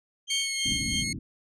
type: tone with tremolo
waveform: 35% pulse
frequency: 3165 Hz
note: G7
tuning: 16 cents sharp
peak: -24 dBFS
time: 0.27-1.04 s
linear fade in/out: 50 ms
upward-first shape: sine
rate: 3 Hz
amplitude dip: 85%
type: tone with pitch glide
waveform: 15% pulse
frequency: 2217 to 2168 Hz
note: C#7 to C#7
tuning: 0 to -39 cents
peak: -22 dBFS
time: 0.3-1.13 s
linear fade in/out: 5 ms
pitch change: -39 cents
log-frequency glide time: 0.41-0.55 s
type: low-pass noise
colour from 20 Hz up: white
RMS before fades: -34 dBFS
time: 0.65-1.19 s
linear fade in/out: 10 ms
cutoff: 290 Hz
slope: 48 dB/octave
effects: resampled to 24000 Hz